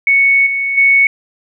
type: tone with level steps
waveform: sine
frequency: 2217 Hz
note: C#7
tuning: in tune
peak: -7 / -14 / -6 dBFS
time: 0.07-1.07 s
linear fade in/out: 2 ms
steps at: 0.46 / 0.77 s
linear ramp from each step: 10 ms
effects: none